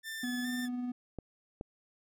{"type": "tone with vibrato", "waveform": "sawtooth", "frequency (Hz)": 1754, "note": "A6", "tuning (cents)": -6, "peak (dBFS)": -35, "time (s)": [0.03, 0.69], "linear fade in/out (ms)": 50, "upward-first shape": "square", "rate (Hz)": 2.4, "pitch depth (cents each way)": 29}
{"type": "tone with tremolo", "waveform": "triangle", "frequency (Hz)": 246.9, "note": "B3", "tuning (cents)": 0, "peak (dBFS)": -30, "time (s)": [0.23, 0.92], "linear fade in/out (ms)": 5, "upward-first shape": "triangle", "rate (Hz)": 20, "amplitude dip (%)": 35}
{"type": "clicks", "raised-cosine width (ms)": 2, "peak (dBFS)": -26, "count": 2, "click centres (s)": [1.187, 1.611]}
{"effects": []}